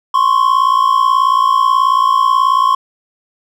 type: tone pair together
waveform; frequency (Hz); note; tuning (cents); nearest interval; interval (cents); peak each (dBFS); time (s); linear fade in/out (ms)
triangle; 1041.6 / 1100; C6 / C#6; -8 / -14; minor second; 94; -10; 0.14-2.75; 5
effects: none